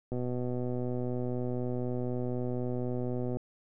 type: click train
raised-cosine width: 2 ms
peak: -22 dBFS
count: 404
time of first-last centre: 0.12-3.37 s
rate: 124 Hz
effects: none